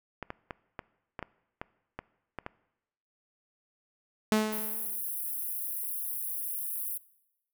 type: clicks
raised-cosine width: 0.5 ms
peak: -21 dBFS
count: 10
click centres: 0.227 / 0.304 / 0.508 / 0.792 / 1.192 / 1.227 / 1.615 / 1.99 / 2.387 / 2.464 s
type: tone with exponential decay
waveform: sawtooth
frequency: 215.7 Hz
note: A3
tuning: 34 cents flat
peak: -17 dBFS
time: 4.32-5.01 s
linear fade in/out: 0 ms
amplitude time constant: 150 ms
type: high-pass noise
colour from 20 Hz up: white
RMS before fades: -35 dBFS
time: 4.52-6.98 s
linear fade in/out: 10 ms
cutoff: 9800 Hz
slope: 96 dB/octave
effects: noise-tail reverb RT60 0.9 s tail -21 dB re dry